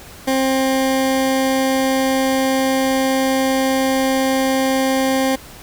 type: tone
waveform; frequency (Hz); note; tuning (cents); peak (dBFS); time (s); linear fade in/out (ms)
20% pulse; 265; C4; +22; -10; 0.27-5.36; 10
effects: pink hiss -39 dBFS RMS until 5.62 s